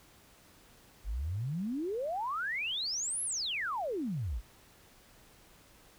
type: exponential two-way sweep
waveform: sine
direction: up then down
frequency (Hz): 45.08 to 11280 to 45.08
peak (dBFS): -32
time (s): 1.04-4.42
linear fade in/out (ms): 50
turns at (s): 3.23
effects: pink hiss -60 dBFS RMS until 5.98 s